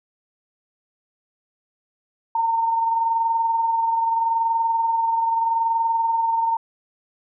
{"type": "tone pair together", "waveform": "sine", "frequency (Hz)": [912, 932.8], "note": ["A#5", "A#5"], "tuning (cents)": [-38, 1], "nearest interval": "unison", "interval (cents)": 39, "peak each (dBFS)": [-18, -30], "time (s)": [2.35, 6.57], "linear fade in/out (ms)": 5, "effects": []}